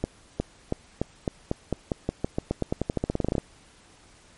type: accelerating click train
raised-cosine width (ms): 2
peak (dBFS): -11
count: 26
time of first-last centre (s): 0.04-3.382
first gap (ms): 360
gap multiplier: 0.9
effects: pink hiss -55 dBFS RMS until 4.37 s + MP3 48 kbps